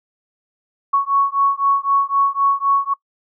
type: beating tone pair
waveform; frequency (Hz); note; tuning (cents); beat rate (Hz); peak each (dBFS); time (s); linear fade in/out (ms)
sine; 1108.7 / 1112.6; C#6 / C#6; 0 / +6; 3.9; -17; 0.93-2.94; 10
effects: noise-tail reverb RT60 0.1 s tail -23 dB re dry